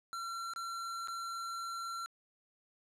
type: tone with dropouts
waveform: square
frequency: 1361 Hz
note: F6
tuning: 45 cents flat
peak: -39 dBFS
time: 0.13-2.06 s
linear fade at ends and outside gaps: 0 ms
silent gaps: 0.536-0.561 / 1.074-1.083 s
effects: low-pass 10000 Hz 12 dB/octave